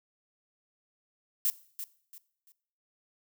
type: noise with echo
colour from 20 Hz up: violet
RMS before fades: -27 dBFS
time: 1.45-1.5 s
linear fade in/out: 0 ms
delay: 340 ms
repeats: 3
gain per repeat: -11 dB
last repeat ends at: 2.52 s
effects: noise-tail reverb RT60 0.6 s tail -19 dB re dry